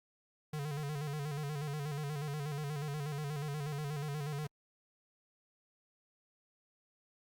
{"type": "tone with vibrato", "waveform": "square", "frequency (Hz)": 146.83, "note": "D3", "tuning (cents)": 0, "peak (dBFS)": -37, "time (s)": [0.53, 4.47], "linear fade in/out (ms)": 5, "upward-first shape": "square", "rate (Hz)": 8.3, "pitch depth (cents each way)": 67, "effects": ["Opus 48 kbps"]}